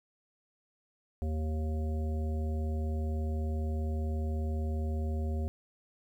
harmonic tone, 77.9 Hz, D#2, 3 cents sharp, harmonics 1 / 3 / 5 / 7 / 9, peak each -30 / -40 / -44 / -47 / -49 dBFS, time 1.22-5.48 s, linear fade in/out 0 ms, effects 11-bit

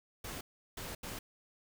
pink noise bursts at uneven times, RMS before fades -43 dBFS, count 3, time 0.24-0.41 / 0.77-0.95 / 1.03-1.19 s, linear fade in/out 5 ms, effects none

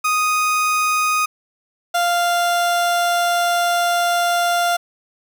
30% pulse tone pair in turn, 1244.5 / 696.6 Hz, D#6 / F5, 0 / -5 cents, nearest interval minor seventh, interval 1005 cents, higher first, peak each -13 dBFS, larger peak neither, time 0.04-1.26 / 1.94-4.77 s, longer second, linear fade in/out 10 ms, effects 9-bit

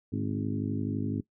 harmonic tone with a mistuned harmonic, 51.91 Hz, G#1, in tune, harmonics 2 / 3 / 4 / 5 / 6 / 7 / 8, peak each -34 / -39 / -35 / -33 / -38 / -45 / -44 dBFS, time 0.12-1.21 s, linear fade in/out 10 ms, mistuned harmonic 3, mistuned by -64 cents, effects noise-tail reverb RT60 0.1 s tail -19 dB re dry

